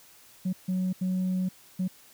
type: tone bursts at uneven times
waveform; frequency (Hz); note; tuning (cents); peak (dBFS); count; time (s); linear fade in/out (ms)
sine; 185; F#3; 0; -23; 4; 0.45-0.53 / 0.68-0.93 / 1.01-1.49 / 1.79-1.88; 10
effects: tanh soft clip ceiling -23 dBFS + white hiss -55 dBFS RMS until 2.13 s